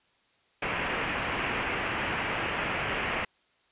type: low-pass noise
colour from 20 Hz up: white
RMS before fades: -31 dBFS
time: 0.62-3.25 s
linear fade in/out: 5 ms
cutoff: 2800 Hz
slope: 48 dB/octave
effects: white hiss -67 dBFS RMS until 3.71 s + resampled to 8000 Hz